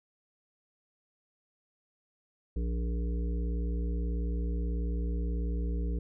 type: harmonic tone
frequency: 58.4 Hz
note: A#1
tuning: 4 cents sharp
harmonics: 1 / 3 / 5 / 7 / 8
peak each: -29 / -39 / -43 / -46 / -47 dBFS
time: 2.56-5.99 s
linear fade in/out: 5 ms
effects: none